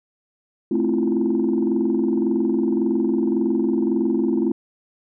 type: chord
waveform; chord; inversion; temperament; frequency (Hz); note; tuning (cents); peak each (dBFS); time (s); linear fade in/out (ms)
sine; F major seventh; first; just; 218.3 / 261.9 / 327.4 / 349.2; A3 / C4 / E4 / F4; -13 / +2 / -12 / 0; -22; 0.71-4.52; 5
effects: tanh soft clip ceiling -11 dBFS